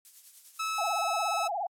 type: noise with tremolo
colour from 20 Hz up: violet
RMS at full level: -45 dBFS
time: 0.05-1.02 s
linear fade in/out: 0 ms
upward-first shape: triangle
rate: 10 Hz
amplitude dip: 60%
type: tone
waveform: sawtooth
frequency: 1300 Hz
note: E6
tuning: 24 cents flat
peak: -26 dBFS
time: 0.59-1.48 s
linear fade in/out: 10 ms
type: tone with vibrato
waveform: sine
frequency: 750 Hz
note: F#5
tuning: 23 cents sharp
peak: -29 dBFS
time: 0.78-1.67 s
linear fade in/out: 5 ms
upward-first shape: sine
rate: 17 Hz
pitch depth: 200 cents each way
effects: low-pass 11000 Hz 12 dB/octave + AAC 64 kbps